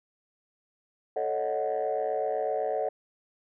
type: chord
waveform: sine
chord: D# half-diminished seventh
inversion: second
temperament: equal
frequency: 440 / 554.4 / 622.3 / 740 Hz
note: A4 / C#5 / D#5 / F#5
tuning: 0 / 0 / 0 / 0 cents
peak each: -31 dBFS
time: 1.16-2.89 s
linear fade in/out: 5 ms
effects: tanh soft clip ceiling -20 dBFS